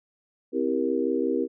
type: chord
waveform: sine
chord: C dominant seventh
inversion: none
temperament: just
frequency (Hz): 261.6 / 327 / 392.4 / 470.9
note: C4 / E4 / G4 / Bb4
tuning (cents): 0 / -14 / +2 / +18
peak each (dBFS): -28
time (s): 0.52-1.48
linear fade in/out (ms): 50
effects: none